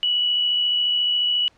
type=tone with amplitude modulation; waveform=sine; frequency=2942 Hz; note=F#7; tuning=11 cents flat; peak=-16 dBFS; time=0.03-1.48 s; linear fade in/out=0 ms; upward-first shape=sine; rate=74.2 Hz; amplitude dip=30%; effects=pink hiss -58 dBFS RMS until 1.57 s + low-pass 5000 Hz 12 dB/octave